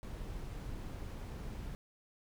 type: noise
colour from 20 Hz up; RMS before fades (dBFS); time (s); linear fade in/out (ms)
brown; -43; 0.03-1.75; 0
effects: none